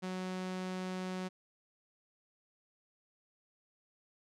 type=tone; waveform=sawtooth; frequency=185 Hz; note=F#3; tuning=in tune; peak=-33 dBFS; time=0.02-1.29 s; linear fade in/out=20 ms; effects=low-pass 7000 Hz 12 dB/octave